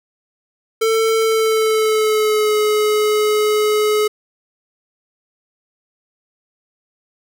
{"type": "tone with pitch glide", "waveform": "square", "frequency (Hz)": [446.4, 424.3], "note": ["A4", "G#4"], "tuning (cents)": [25, 37], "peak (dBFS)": -14, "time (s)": [0.81, 4.08], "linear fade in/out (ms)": 10, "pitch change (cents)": -88, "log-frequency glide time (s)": [1.18, 2.56], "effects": []}